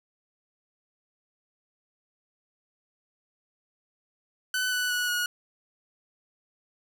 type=tone with pitch steps; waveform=sawtooth; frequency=1505 / 1486.9 / 1468.9 / 1451.2 Hz; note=F#6 / F#6 / F#6 / F#6; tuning=+29 / +8 / -13 / -34 cents; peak=-22 dBFS; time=4.54-5.26 s; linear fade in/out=2 ms; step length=180 ms; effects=none